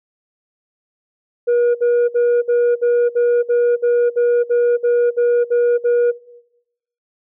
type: tone bursts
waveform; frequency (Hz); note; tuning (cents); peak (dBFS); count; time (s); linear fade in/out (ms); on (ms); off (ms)
sine; 480; B4; -49; -9; 14; 1.47-6.118; 20; 280; 56
effects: noise-tail reverb RT60 0.9 s tail -20 dB re dry + tanh soft clip ceiling -11 dBFS